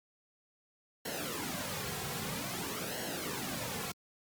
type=noise with flanger; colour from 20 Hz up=pink; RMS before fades=-38 dBFS; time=1.05-3.92 s; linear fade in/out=5 ms; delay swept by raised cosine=0.82 to 3.42 ms; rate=0.51 Hz; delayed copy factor=-0.7; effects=high-pass 100 Hz 12 dB/octave + Opus 48 kbps